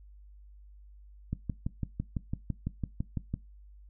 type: click train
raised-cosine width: 5 ms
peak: -19 dBFS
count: 13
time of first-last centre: 1.33-3.34 s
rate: 5.97 Hz
effects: noise-tail reverb RT60 0.2 s tail -19 dB re dry + added 50 Hz sine -50 dBFS peak until 3.89 s